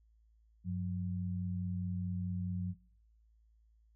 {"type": "tone pair together", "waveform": "sine", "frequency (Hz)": [95.27, 180], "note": ["G2", "F#3"], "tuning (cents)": [-49, -47], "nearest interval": "major seventh", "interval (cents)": 1102, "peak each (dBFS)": [-37, -36], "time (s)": [0.64, 2.75], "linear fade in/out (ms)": 50, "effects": ["noise-tail reverb RT60 0.6 s tail -23 dB re dry", "added 55 Hz sine -64 dBFS peak until 3.95 s"]}